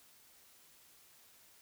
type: silence
effects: white hiss -63 dBFS RMS until 1.61 s